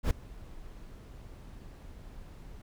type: noise with ADSR envelope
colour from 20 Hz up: brown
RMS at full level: -23 dBFS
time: 0.03-2.62 s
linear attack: 76 ms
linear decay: 6 ms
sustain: -24 dB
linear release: 7 ms
effects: none